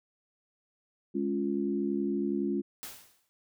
sine chord, Db major, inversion second, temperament equal, 207.7 / 277.2 / 349.2 Hz, Ab3 / Db4 / F4, 0 / 0 / 0 cents, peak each -32 dBFS, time 1.14-2.62 s, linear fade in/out 20 ms
white noise with exponential decay, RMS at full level -39 dBFS, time 2.83-3.29 s, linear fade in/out 0 ms, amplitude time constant 100 ms
effects none

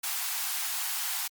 white high-pass noise, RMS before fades -32 dBFS, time 0.03-1.28 s, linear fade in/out 10 ms, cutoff 700 Hz, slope 96 dB/octave, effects Opus 48 kbps

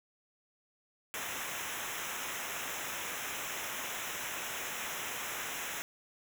pink noise with comb filter, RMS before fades -39 dBFS, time 1.14-5.82 s, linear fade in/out 0 ms, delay 0.22 ms, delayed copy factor -0.95, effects none

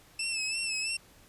20% pulse tone with vibrato, 2637 Hz, E7, in tune, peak -25 dBFS, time 0.19-0.97 s, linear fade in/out 5 ms, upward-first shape sine, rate 3 Hz, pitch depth 58 cents each way, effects pink hiss -58 dBFS RMS until 1.28 s + resampled to 32000 Hz

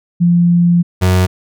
sine / 35% pulse tone pair in turn, 173.2 / 92.01 Hz, F3 / F#2, -14 / -9 cents, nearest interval major seventh, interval 1095 cents, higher first, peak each -7 dBFS, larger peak neither, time 0.2-0.83 / 1.01-1.27 s, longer first, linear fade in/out 20 ms, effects none

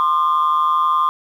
sine tone pair together, 1048 / 1207 Hz, C6 / D6, +2 / +47 cents, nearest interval major second, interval 245 cents, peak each -15 dBFS, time 0-1.09 s, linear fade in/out 0 ms, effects tanh soft clip ceiling -9 dBFS + 8-bit

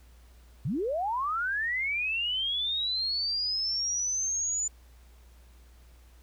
sine linear sweep, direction up, 105.5 to 7040 Hz, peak -27 dBFS, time 0.65-4.68 s, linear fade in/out 5 ms, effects added 60 Hz sine -52 dBFS peak until 6.22 s + pink hiss -63 dBFS RMS until 6.22 s

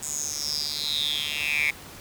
10% pulse tone with high-pass filter sweep, 147.8 Hz, D3, 11 cents sharp, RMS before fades -28 dBFS, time 0.02-1.71 s, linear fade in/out 10 ms, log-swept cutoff 7500 to 2200 Hz, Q 9.7, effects pink hiss -43 dBFS RMS until 2 s + high-pass 60 Hz 12 dB/octave

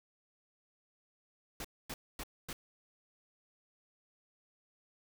pink noise bursts, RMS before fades -42 dBFS, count 4, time 1.6-2.53 s, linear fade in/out 2 ms, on 45 ms, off 250 ms, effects none

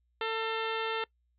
harmonic tone with a mistuned harmonic, 447.7 Hz, A4, 30 cents sharp, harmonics 1 / 2 / 3 / 4 / 5 / 6 / 7 / 8 / 9 / 10, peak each -34 / -37 / -37 / -41 / -43 / -41 / -43 / -43 / -52 / -55 dBFS, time 0.21-1.04 s, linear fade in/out 2 ms, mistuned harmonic 5, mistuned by -91 cents, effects noise-tail reverb RT60 0.1 s tail -23 dB re dry + added 60 Hz sine -70 dBFS peak until 1.38 s

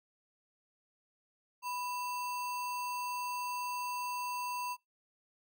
sine tone with sample-and-hold, 987.8 Hz, B5, in tune, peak -35 dBFS, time 1.62-4.77 s, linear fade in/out 50 ms, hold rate 3675 Hz, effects noise-tail reverb RT60 0.2 s tail -23 dB re dry

